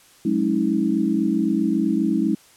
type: tone cluster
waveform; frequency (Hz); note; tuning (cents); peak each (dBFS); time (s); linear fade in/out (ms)
sine; 184.8 / 212.6 / 276.5 / 321.1; F#3 / G#3 / C#4 / E4; -2 / +41 / -4 / -45; -26 / -22 / -24 / -22; 0.25-2.35; 5
effects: white hiss -52 dBFS RMS until 2.56 s + low-pass 11000 Hz 12 dB/octave